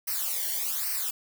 blue noise with flanger, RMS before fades -30 dBFS, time 0.07-1.11 s, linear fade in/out 10 ms, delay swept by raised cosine 0.28 to 0.8 ms, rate 1.2 Hz, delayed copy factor -0.95, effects none

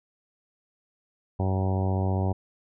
harmonic tone, 95 Hz, F#2, 46 cents sharp, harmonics 1 / 2 / 3 / 4 / 5 / 6 / 7 / 8 / 9 / 10, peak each -24 / -31 / -36 / -35 / -40 / -38 / -39 / -37 / -41 / -42 dBFS, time 1.39-2.33 s, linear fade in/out 10 ms, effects none

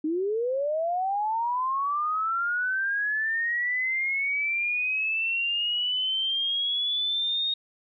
sine linear sweep, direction up, 298.9 to 3729 Hz, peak -24 dBFS, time 0.04-7.54 s, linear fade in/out 5 ms, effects none

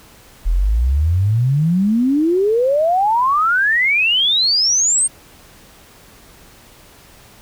sine exponential sweep, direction up, 39.28 to 8800 Hz, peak -12 dBFS, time 0.45-5.08 s, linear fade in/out 20 ms, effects pink hiss -45 dBFS RMS until 7.41 s

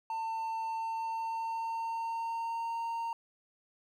triangle tone with pitch glide, 898 to 921.6 Hz, A5 to A#5, +35 to -20 cents, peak -31 dBFS, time 0.1-3.13 s, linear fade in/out 2 ms, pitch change +45 cents, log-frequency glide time 0.69-2.79 s, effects 12-bit

